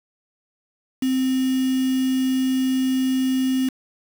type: tone with quantisation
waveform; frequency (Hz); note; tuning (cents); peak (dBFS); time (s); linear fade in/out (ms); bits
sine; 260.6; C4; -7; -18; 1.02-3.69; 5; 5
effects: none